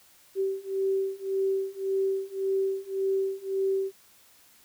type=beating tone pair; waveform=sine; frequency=385.8 / 387.6 Hz; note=G4 / G4; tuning=-28 / -20 cents; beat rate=1.8 Hz; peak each=-29 / -28 dBFS; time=0.35-3.92 s; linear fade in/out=50 ms; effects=white hiss -58 dBFS RMS until 4.64 s